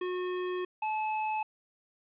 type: tone pair in turn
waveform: square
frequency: 363.2 / 863.8 Hz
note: F#4 / A5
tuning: -32 / -32 cents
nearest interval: octave + minor third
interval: 1500 cents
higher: second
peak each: -32 / -30 dBFS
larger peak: second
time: 0.01-0.65 / 0.82-1.43 s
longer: first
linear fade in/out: 5 ms
effects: resampled to 8000 Hz + 10-bit